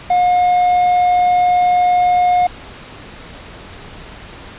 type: tone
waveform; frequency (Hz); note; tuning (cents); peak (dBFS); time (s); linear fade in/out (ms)
triangle; 718; F5; +48; -8; 0.1-2.47; 5
effects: pink hiss -35 dBFS RMS until 4.58 s + resampled to 8000 Hz